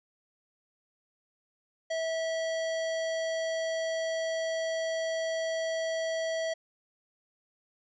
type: tone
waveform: square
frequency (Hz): 650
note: E5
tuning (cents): -24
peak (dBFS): -30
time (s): 1.9-6.54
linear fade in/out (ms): 10
effects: resampled to 16000 Hz + 11-bit